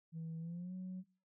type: tone with pitch glide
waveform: sine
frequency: 162.8 to 184.86 Hz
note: E3 to F#3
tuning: -21 to -1 cents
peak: -40 dBFS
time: 0.12-1.04 s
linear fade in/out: 50 ms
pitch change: +220 cents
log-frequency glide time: 0.39-0.74 s
effects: noise-tail reverb RT60 0.4 s tail -24 dB re dry + tanh soft clip ceiling -39 dBFS